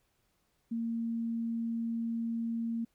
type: tone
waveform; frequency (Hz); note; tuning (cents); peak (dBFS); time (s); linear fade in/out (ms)
sine; 230; A#3; -23; -31; 0.71-2.85; 10
effects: pink hiss -75 dBFS RMS until 2.94 s